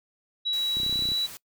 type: tone with pitch glide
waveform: sine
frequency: 3900 to 3927 Hz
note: B7 to B7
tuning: -23 to -11 cents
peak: -24 dBFS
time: 0.45-1.27 s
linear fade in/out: 20 ms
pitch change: +12 cents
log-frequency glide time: 0.77-0.97 s
type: noise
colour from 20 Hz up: white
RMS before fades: -42 dBFS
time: 0.53-1.37 s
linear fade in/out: 0 ms
type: clicks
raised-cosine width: 3 ms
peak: -26 dBFS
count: 12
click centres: 0.77 / 0.801 / 0.833 / 0.864 / 0.896 / 0.927 / 0.958 / 0.992 / 1.023 / 1.055 / 1.089 / 1.119 s
effects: noise-tail reverb RT60 0.1 s tail -23 dB re dry